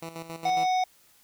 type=tone with tremolo; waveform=10% pulse; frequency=164.81 Hz; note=E3; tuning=in tune; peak=-27 dBFS; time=0.02-0.66 s; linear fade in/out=5 ms; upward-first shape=square; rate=7.3 Hz; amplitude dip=65%
type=harmonic tone; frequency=740 Hz; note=F#5; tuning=in tune; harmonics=1 / 3 / 5 / 7 / 8; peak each=-22 / -36 / -39 / -43 / -45 dBFS; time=0.45-0.84 s; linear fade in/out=5 ms
effects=white hiss -60 dBFS RMS until 1.23 s